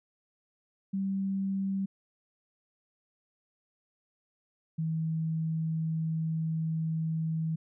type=tone pair in turn; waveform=sine; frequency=194 / 160.62 Hz; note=G3 / E3; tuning=-18 / -45 cents; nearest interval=minor third; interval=327 cents; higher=first; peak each=-28 dBFS; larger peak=neither; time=0.93-1.86 / 4.78-7.56 s; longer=second; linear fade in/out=10 ms; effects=none